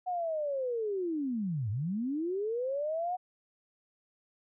sine linear two-way sweep, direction down then up, 740 to 96.6 to 740 Hz, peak -30 dBFS, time 0.06-3.17 s, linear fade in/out 20 ms, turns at 1.7 s, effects none

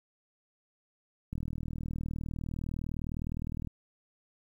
click train, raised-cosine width 5 ms, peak -24 dBFS, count 94, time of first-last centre 1.33-3.673 s, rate 39.7 Hz, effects 10-bit

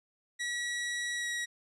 sawtooth tone with pitch glide, 1926 to 1911.6 Hz, B6 to A#6, -44 to +43 cents, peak -29 dBFS, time 0.39-1.46 s, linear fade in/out 20 ms, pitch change -13 cents, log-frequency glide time 1.15-1.27 s, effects resampled to 24000 Hz

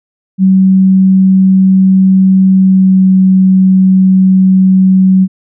sine tone with pitch glide, 189.7 to 188.39 Hz, F#3 to F#3, +43 to +31 cents, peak -3 dBFS, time 0.38-5.28 s, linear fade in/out 50 ms, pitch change -12 cents, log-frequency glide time 2.51-3.08 s, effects none

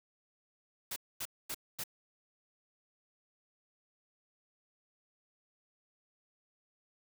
white noise bursts, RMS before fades -39 dBFS, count 4, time 0.91-1.838 s, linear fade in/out 5 ms, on 52 ms, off 240 ms, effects none

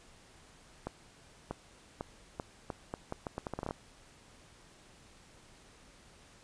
accelerating click train, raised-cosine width 1 ms, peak -22 dBFS, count 16, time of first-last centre 0.87-3.709 s, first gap 640 ms, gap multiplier 0.78, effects pink hiss -59 dBFS RMS until 6.43 s + resampled to 22050 Hz

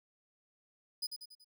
40% pulse tone with echo, 4978 Hz, D#8, in tune, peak -33 dBFS, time 1.02-1.07 s, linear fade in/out 10 ms, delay 94 ms, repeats 4, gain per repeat -6 dB, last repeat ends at 1.446 s, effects none

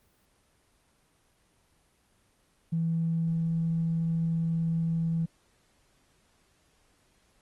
triangle tone with tanh clipping, 164.81 Hz, E3, in tune, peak -25 dBFS, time 2.72-5.26 s, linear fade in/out 10 ms, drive 4 dB, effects pink hiss -67 dBFS RMS until 7.41 s + Opus 24 kbps

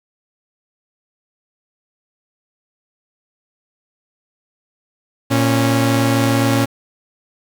sawtooth tone pair together, 115.51 / 275.2 Hz, A#2 / C#4, -15 / -12 cents, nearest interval octave + minor third, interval 1503 cents, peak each -12 dBFS, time 5.3-6.66 s, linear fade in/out 20 ms, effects 7-bit

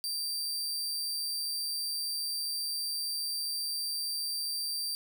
sawtooth tone, 4687 Hz, D8, 4 cents flat, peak -29 dBFS, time 0.04-4.95 s, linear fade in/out 0 ms, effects none

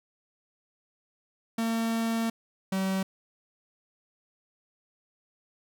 45% pulse tone pair in turn, 227.3 / 191.14 Hz, A#3 / G3, -43 / -43 cents, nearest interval minor third, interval 300 cents, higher first, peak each -26 dBFS, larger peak neither, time 1.58-2.3 / 2.72-3.03 s, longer first, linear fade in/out 5 ms, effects none

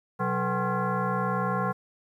sine tone with frequency modulation, 440 Hz, A4, in tune, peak -24 dBFS, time 0.19-1.73 s, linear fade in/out 20 ms, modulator 313 Hz, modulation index 3, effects 10-bit

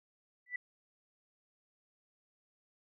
sine tone with exponential growth, 1975.5 Hz, B6, in tune, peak -31 dBFS, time 0.46-0.56 s, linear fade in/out 5 ms, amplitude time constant 21 ms, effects none

